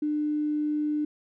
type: tone with tanh clipping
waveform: triangle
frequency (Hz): 299.8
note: D4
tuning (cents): +36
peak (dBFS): -24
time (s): 0.02-1.05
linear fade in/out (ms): 5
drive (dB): 3
effects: none